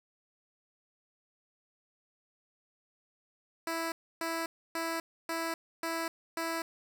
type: tone bursts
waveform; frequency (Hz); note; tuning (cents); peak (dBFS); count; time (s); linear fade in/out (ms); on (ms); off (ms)
10% pulse; 329.6; E4; 0; -24; 6; 3.67-6.62; 2; 250; 290
effects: none